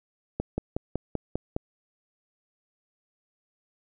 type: slowing click train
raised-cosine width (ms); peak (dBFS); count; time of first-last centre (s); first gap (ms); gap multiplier
2; -14; 7; 0.4-1.564; 180; 1.03
effects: none